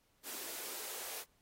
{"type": "noise with high-pass filter sweep", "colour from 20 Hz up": "white", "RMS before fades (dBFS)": -44, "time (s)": [0.23, 1.25], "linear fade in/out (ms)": 50, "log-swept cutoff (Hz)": [290, 490], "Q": 2, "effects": ["pink hiss -74 dBFS RMS until 1.41 s", "AAC 48 kbps"]}